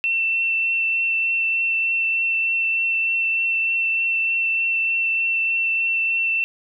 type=tone with vibrato; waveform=sine; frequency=2690 Hz; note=E7; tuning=34 cents sharp; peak=-18 dBFS; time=0.04-6.44 s; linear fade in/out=0 ms; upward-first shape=triangle; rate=3.3 Hz; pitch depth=12 cents each way; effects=none